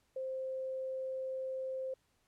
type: tone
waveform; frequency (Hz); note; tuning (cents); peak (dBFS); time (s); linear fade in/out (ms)
sine; 524; C5; +2; -36; 0.16-1.94; 5
effects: pink hiss -75 dBFS RMS until 2.27 s + low-pass 12000 Hz 12 dB/octave